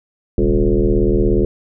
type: tone with frequency modulation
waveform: sine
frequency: 200.7 Hz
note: G3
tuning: 41 cents sharp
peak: -11 dBFS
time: 0.38-1.45 s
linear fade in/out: 2 ms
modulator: 76.9 Hz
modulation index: 3.3
effects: none